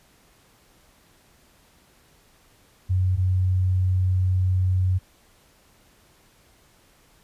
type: tone pair in turn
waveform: sine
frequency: 92.5 / 92.5 Hz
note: F#2 / F#2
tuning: 0 / 0 cents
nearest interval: unison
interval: 0 cents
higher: neither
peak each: -18 dBFS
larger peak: neither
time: 2.89-3.17 / 3.17-4.99 s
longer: second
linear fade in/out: 20 ms
effects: pink hiss -58 dBFS RMS until 7.23 s + resampled to 32000 Hz

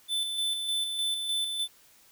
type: tone with tremolo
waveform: square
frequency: 3520 Hz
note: A7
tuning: in tune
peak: -27 dBFS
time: 0.08-1.68 s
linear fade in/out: 50 ms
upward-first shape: square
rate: 3.3 Hz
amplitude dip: 40%
effects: white hiss -59 dBFS RMS until 2.11 s

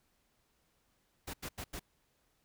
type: noise bursts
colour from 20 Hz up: pink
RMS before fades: -42 dBFS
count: 4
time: 1.27-1.796 s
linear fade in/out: 10 ms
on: 67 ms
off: 86 ms
effects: pink hiss -75 dBFS RMS until 2.44 s

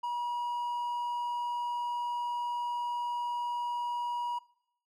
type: tone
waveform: triangle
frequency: 962 Hz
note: B5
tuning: 46 cents flat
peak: -29 dBFS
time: 0.03-4.39 s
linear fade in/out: 10 ms
effects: noise-tail reverb RT60 0.7 s tail -20 dB re dry

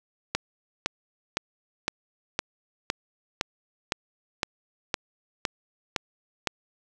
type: click train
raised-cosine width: 0.2 ms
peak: -7 dBFS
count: 13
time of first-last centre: 0.35-6.472 s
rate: 1.96 Hz
effects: none

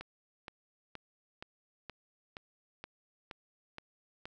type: click train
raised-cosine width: 0.3 ms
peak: -27 dBFS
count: 10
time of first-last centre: 0.01-4.255 s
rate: 2.12 Hz
effects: none

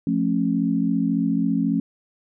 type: chord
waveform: sine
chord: F augmented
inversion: none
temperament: just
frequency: 174.61 / 218.3 / 272.8 Hz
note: F3 / A3 / C#4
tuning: 0 / -13 / -28 cents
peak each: -24 / -23 / -22 dBFS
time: 0.07-1.8 s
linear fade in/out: 2 ms
effects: none

